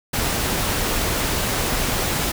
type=noise; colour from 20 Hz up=pink; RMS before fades=-22 dBFS; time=0.13-2.32 s; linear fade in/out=10 ms; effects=none